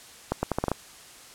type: accelerating click train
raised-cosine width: 1 ms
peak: -10 dBFS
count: 7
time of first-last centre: 0.32-0.716 s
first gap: 110 ms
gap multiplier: 0.79
effects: white hiss -48 dBFS RMS until 1.34 s + low-pass 10000 Hz 12 dB/octave